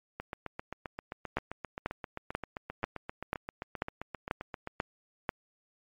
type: two click trains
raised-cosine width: 0.5 ms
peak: -14 / -22 dBFS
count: 9 / 35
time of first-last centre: 1.37-5.292 / 0.2-4.674 s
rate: 2.04 / 7.6 Hz
effects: MP3 64 kbps